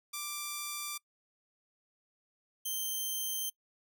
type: tone pair in turn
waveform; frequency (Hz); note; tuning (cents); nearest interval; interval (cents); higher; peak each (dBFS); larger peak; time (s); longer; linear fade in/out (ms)
5% pulse; 1178 / 3133; D6 / G7; +5 / -2; octave + perfect fourth; 1693; second; -25; neither; 0.13-0.98 / 2.65-3.5; neither; 10
effects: noise-tail reverb RT60 0.1 s tail -23 dB re dry